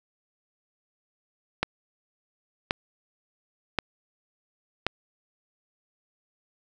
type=click train; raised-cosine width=0.3 ms; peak=-7 dBFS; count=4; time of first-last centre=1.63-4.866 s; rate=0.927 Hz; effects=none